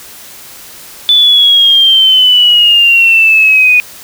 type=exponential sweep; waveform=sine; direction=down; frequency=3500 to 2467 Hz; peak=-3 dBFS; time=1.09-3.8 s; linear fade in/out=0 ms; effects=white hiss -32 dBFS RMS until 4.03 s